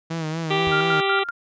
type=tone with vibrato; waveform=sawtooth; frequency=160.4 Hz; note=E3; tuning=47 cents flat; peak=-21 dBFS; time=0.1-1.01 s; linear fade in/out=10 ms; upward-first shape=sine; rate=4.2 Hz; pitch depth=61 cents each way
type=harmonic tone; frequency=392 Hz; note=G4; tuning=in tune; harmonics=1 / 2 / 3 / 5 / 6 / 7 / 8 / 9 / 10; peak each=-23 / -26 / -28 / -30 / -31 / -31 / -32 / -33 / -33 dBFS; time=0.5-1.24 s; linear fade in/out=10 ms
type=tone with exponential decay; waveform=sine; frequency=83 Hz; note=E2; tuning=12 cents sharp; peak=-26 dBFS; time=0.67-0.77 s; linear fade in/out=0 ms; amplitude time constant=21 ms
type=tone with tremolo; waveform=sine; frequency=1399 Hz; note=F6; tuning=3 cents sharp; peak=-20 dBFS; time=0.71-1.31 s; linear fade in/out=20 ms; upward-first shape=square; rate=5.2 Hz; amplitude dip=75%
effects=resampled to 16000 Hz